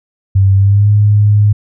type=tone with pitch glide; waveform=sine; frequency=97.1 to 104.07 Hz; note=G2 to G#2; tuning=-16 to +4 cents; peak=-5 dBFS; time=0.35-1.53 s; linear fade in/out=10 ms; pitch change=+120 cents; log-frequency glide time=0.55-0.9 s; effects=none